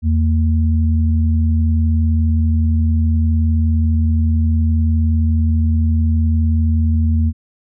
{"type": "tone pair together", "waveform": "sine", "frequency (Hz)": [82.41, 227.9], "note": ["E2", "A#3"], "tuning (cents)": [0, -39], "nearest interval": "octave + tritone", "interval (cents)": 1761, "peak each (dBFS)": [-12, -20], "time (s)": [0.02, 7.33], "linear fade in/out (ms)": 50, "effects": []}